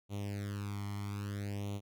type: tone with flanger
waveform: sawtooth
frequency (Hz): 101.3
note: G#2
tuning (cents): -43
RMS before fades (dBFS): -39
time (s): 0.09-1.81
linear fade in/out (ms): 50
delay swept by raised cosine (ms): 0.3 to 0.95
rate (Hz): 0.61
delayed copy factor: +0.9
effects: none